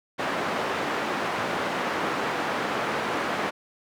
white band-pass noise, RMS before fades -28 dBFS, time 0.18-3.51 s, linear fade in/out 20 ms, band 190 to 1400 Hz, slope 12 dB/octave, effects none

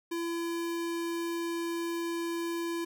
square tone, 337.7 Hz, E4, 42 cents sharp, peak -32 dBFS, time 0.11-2.85 s, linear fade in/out 10 ms, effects none

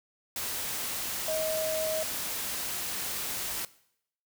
sine tone in noise, 631 Hz, D#5, 24 cents sharp, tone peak -29 dBFS, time 1.28-2.03 s, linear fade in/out 2 ms, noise white, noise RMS -34 dBFS, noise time 0.36-3.65 s, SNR +2 dB, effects noise-tail reverb RT60 0.7 s tail -19 dB re dry

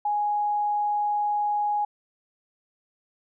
sine tone, 830.6 Hz, G#5, in tune, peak -22 dBFS, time 0.05-1.85 s, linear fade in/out 5 ms, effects none

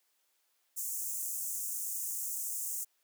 pink high-pass noise, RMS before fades -37 dBFS, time 0.76-2.85 s, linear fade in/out 20 ms, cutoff 6600 Hz, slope 48 dB/octave, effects white hiss -75 dBFS RMS until 3.03 s + high-pass 400 Hz 12 dB/octave

